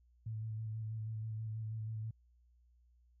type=tone with vibrato; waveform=sine; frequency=110 Hz; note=A2; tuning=in tune; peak=-38 dBFS; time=0.26-2.11 s; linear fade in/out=5 ms; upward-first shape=square; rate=6.2 Hz; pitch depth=20 cents each way; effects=added 60 Hz sine -65 dBFS peak until 3.2 s